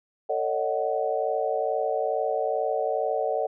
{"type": "chord", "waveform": "sine", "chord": "D# half-diminished seventh", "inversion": "second", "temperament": "just", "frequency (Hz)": [448, 560, 622.3, 746.7], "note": ["A4", "C#5", "D#5", "F#5"], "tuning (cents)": [31, 18, 0, 16], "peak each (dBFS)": -29, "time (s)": [0.29, 3.47], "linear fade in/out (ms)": 10, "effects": []}